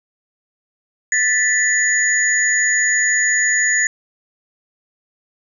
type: tone cluster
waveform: sine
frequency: 1764 / 1970 / 6830 Hz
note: A6 / B6 / G#8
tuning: +4 / -5 / +48 cents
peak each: -18 dBFS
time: 1.12-3.87 s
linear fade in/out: 2 ms
effects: none